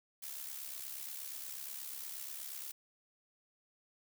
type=noise with amplitude modulation; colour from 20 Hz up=blue; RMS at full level=-42 dBFS; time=0.22-2.72 s; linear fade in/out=10 ms; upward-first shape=sine; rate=68.4 Hz; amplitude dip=60%; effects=none